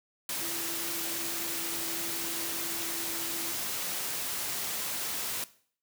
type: tone in noise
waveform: sine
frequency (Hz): 334.6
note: E4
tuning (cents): +26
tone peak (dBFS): -42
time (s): 0.41-3.52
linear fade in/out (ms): 2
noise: white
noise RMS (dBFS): -34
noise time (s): 0.29-5.44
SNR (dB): -11
effects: noise-tail reverb RT60 0.5 s tail -17 dB re dry + high-pass 100 Hz 12 dB/octave